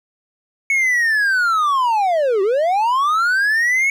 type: linear two-way sweep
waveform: triangle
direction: down then up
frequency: 2217 to 371.3 to 2217 Hz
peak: -12 dBFS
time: 0.7-3.9 s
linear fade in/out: 2 ms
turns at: 2.42 s
effects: none